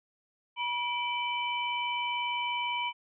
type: tone cluster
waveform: sine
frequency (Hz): 966 / 2331 / 3023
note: B5 / D7 / F#7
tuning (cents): -39 / -14 / +36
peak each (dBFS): -32 / -34 / -36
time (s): 0.56-2.93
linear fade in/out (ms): 50
effects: none